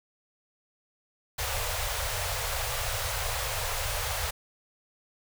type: band-stop noise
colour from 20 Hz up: pink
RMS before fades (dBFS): -31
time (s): 1.38-4.31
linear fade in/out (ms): 10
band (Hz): 120 to 480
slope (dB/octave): 48
effects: none